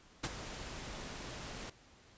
pink noise with ADSR envelope, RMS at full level -34 dBFS, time 0.23-1.7 s, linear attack 11 ms, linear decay 40 ms, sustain -11 dB, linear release 5 ms, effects pink hiss -62 dBFS RMS until 2.17 s + resampled to 16000 Hz

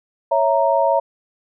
sine chord, A# diminished, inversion first, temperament equal, 554.4 / 659.3 / 932.3 Hz, C#5 / E5 / A#5, 0 / 0 / 0 cents, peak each -18 dBFS, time 0.31-1 s, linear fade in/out 10 ms, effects none

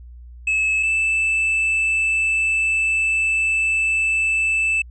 triangle tone pair in turn, 2595 / 2636 Hz, E7 / E7, -28 / -1 cents, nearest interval unison, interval 27 cents, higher second, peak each -15 dBFS, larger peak neither, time 0.47-0.83 / 0.83-4.82 s, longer second, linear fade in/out 5 ms, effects added 60 Hz sine -37 dBFS peak until 4.9 s + resampled to 22050 Hz

